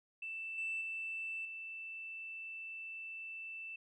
sine tone with level steps, 2656 Hz, E7, 12 cents sharp, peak -40 / -35 / -38 / -43 dBFS, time 0.22-3.76 s, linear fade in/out 5 ms, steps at 0.58 / 0.81 / 1.45 s, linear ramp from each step 2 ms, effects tanh soft clip ceiling -32 dBFS

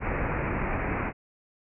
pink low-pass noise, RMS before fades -29 dBFS, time 0-1.13 s, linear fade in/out 50 ms, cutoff 2500 Hz, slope 96 dB/octave, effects none

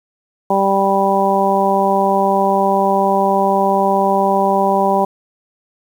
harmonic tone, 195.9 Hz, G3, 1 cent flat, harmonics 1 / 2 / 3 / 4 / 5, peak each -20 / -19 / -18 / -16 / -18 dBFS, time 0.5-5.05 s, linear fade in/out 5 ms, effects 7-bit

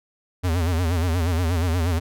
square tone with vibrato, 85.4 Hz, F2, 38 cents flat, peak -20 dBFS, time 0.43-2 s, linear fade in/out 20 ms, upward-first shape sine, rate 8.4 Hz, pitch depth 120 cents each way, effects none

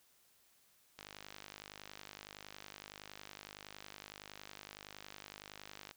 click train, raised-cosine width 0.2 ms, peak -30 dBFS, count 251, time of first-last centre 0.99-5.911 s, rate 50.8 Hz, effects white hiss -70 dBFS RMS until 5.96 s

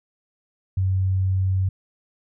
sine tone, 94.5 Hz, F#2, 37 cents sharp, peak -18 dBFS, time 0.77-1.69 s, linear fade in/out 5 ms, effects none

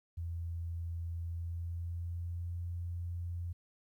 sine tone with pitch glide, 84.3 to 86.62 Hz, E2 to F2, +39 to -14 cents, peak -36 dBFS, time 0.17-3.53 s, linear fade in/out 10 ms, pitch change +47 cents, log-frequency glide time 1.26-2.57 s, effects 12-bit

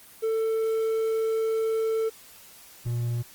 triangle tone pair in turn, 445.1 / 119.19 Hz, A4 / A#2, +20 / +39 cents, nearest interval octave + major seventh, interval 2281 cents, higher first, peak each -21 / -23 dBFS, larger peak first, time 0.22-2.1 / 2.85-3.23 s, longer first, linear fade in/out 20 ms, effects white hiss -50 dBFS RMS until 3.34 s + Opus 24 kbps

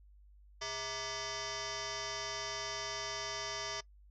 sine tone with frequency modulation, 1997 Hz, B6, 19 cents sharp, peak -37 dBFS, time 0.61-3.81 s, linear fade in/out 10 ms, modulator 529 Hz, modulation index 7.3, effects noise-tail reverb RT60 0.1 s tail -22 dB re dry + added 50 Hz sine -57 dBFS peak until 4.1 s

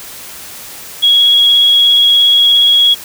sine tone with vibrato, 3322 Hz, G#7, in tune, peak -5 dBFS, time 1.02-2.95 s, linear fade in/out 20 ms, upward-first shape sine, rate 17 Hz, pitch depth 12 cents each way, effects white hiss -30 dBFS RMS until 3.04 s

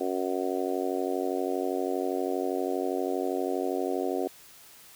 harmonic tone, 92.5 Hz, F#2, in tune, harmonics 3 / 4 / 5 / 6 / 7 / 8, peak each -33 / -31 / -34 / -37 / -36 / -36 dBFS, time 0-4.28 s, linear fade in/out 10 ms, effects white hiss -52 dBFS RMS until 4.95 s

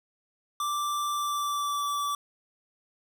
square tone with pitch glide, 1174.7 to 1156.5 Hz, D6 to D6, 0 to -27 cents, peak -28 dBFS, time 0.6-2.15 s, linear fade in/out 2 ms, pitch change -27 cents, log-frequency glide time 1.14-1.87 s, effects none

